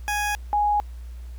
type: tone pair in turn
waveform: 20% pulse / sine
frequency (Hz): 830 / 830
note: G#5 / G#5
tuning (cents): -1 / -1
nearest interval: unison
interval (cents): 0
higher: neither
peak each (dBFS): -18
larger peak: neither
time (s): 0.08-0.35 / 0.53-0.8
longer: neither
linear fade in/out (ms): 0
effects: added 60 Hz sine -34 dBFS peak until 1.38 s + pink hiss -57 dBFS RMS until 1.38 s